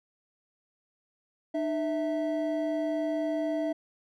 triangle tone pair together, 304 / 653.9 Hz, D#4 / E5, -40 / -14 cents, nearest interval octave + minor second, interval 1326 cents, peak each -28 dBFS, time 1.54-3.73 s, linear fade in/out 10 ms, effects none

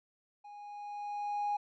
triangle tone with level ramp, 824 Hz, G#5, 14 cents flat, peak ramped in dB -46 to -26 dBFS, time 0.44-1.57 s, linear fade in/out 10 ms, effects tanh soft clip ceiling -26 dBFS + resampled to 16000 Hz

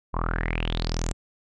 sawtooth tone with low-pass filter sweep, 41.2 Hz, E1, in tune, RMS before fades -27 dBFS, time 0.13-1.13 s, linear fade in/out 20 ms, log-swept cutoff 1000 to 8000 Hz, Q 8.3, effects none

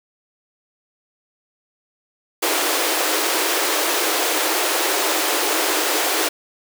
pink high-pass noise, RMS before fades -20 dBFS, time 2.42-6.29 s, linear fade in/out 10 ms, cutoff 300 Hz, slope 96 dB/octave, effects none

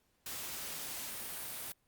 white noise, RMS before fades -42 dBFS, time 0.26-1.72 s, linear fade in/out 2 ms, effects pink hiss -75 dBFS RMS until 1.87 s + Opus 48 kbps

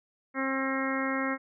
harmonic tone, 267.5 Hz, C4, 38 cents sharp, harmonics 1 / 2 / 3 / 4 / 5 / 6 / 7 / 8, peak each -31 / -35 / -41 / -37 / -36 / -39 / -36 / -37 dBFS, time 0.34-1.38 s, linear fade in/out 50 ms, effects none

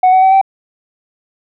sine tone with pitch steps, 740 / 751.2 / 762.6 / 774.1 Hz, F#5 / F#5 / G5 / G5, 0 / +26 / -48 / -22 cents, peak -3 dBFS, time 0.03-0.414 s, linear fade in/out 5 ms, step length 96 ms, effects tanh soft clip ceiling -4 dBFS

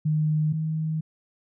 sine tone pair in turn, 153.9 / 157.59 Hz, D#3 / D#3, -19 / +22 cents, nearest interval unison, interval 41 cents, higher second, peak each -20 / -24 dBFS, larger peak first, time 0.05-0.53 / 0.53-1.01 s, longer neither, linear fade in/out 10 ms, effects none

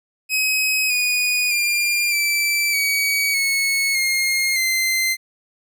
sawtooth tone with pitch steps, 2540 / 2468 / 2397 / 2329 / 2263 / 2198 / 2136 / 2075 Hz, D#7 / D#7 / D7 / D7 / C#7 / C#7 / C7 / C7, +35 / -15 / +35 / -15 / +35 / -15 / +35 / -15 cents, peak -14 dBFS, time 0.29-5.17 s, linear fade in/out 50 ms, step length 610 ms, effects none

